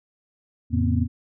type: tone cluster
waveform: sine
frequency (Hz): 85.9 / 110.9 / 138.6 / 239.1 / 260.6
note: F2 / A2 / C#3 / A#3 / C4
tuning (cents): -28 / +14 / 0 / +44 / -7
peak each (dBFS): -22 / -25 / -31 / -24 / -29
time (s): 0.7-1.08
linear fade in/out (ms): 50
effects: none